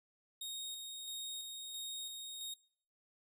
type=tone with tremolo; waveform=sawtooth; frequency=3729 Hz; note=A#7; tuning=in tune; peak=-38 dBFS; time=0.41-2.54 s; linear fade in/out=5 ms; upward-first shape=square; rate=1.5 Hz; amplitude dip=30%; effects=noise-tail reverb RT60 0.6 s tail -23 dB re dry